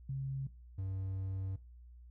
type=tone pair in turn; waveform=sine / triangle; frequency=135.2 / 95.6 Hz; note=C#3 / G2; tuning=-43 / -43 cents; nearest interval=tritone; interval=600 cents; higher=first; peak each=-35 / -34 dBFS; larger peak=second; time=0.09-0.47 / 0.78-1.56 s; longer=second; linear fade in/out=5 ms; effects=noise-tail reverb RT60 0.3 s tail -18 dB re dry + added 60 Hz sine -52 dBFS peak until 2.1 s